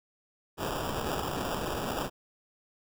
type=noise with sample-and-hold; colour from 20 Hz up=violet; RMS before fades=-33 dBFS; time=0.57-2.1 s; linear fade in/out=50 ms; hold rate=2100 Hz; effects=none